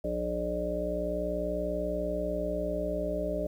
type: harmonic tone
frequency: 60.2 Hz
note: B1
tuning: 44 cents flat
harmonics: 1 / 3 / 5 / 7 / 9 / 10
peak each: -37 / -38 / -38 / -38 / -38 / -32 dBFS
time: 0.04-3.47 s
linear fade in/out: 5 ms
effects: 10-bit